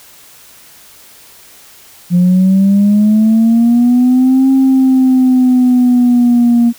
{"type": "linear two-way sweep", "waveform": "sine", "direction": "up then down", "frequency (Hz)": [174.61, 267.2, 234.9], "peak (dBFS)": -4, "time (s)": [2.1, 6.73], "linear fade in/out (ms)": 50, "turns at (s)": 4.5, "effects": ["tanh soft clip ceiling -3 dBFS", "white hiss -40 dBFS RMS until 6.78 s"]}